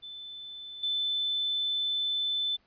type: tone with level steps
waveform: sine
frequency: 3520 Hz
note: A7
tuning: in tune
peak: -40 / -27 dBFS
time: 0.02-2.57 s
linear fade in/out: 20 ms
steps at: 0.83 s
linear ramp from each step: 5 ms
effects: pink hiss -68 dBFS RMS until 2.66 s + resampled to 11025 Hz